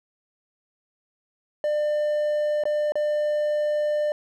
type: tone with dropouts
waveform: triangle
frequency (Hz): 598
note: D5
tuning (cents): +31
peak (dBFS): -19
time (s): 1.64-4.12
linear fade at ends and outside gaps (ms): 1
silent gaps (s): 2.637-2.654 / 2.921-2.955
effects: none